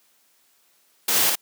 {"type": "noise with echo", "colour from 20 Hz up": "white", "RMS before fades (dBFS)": -21, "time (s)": [1.08, 1.3], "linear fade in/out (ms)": 5, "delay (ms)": 55, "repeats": 1, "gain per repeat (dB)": -2, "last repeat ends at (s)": 1.355, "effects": ["white hiss -62 dBFS RMS until 1.41 s", "high-pass 200 Hz 12 dB/octave"]}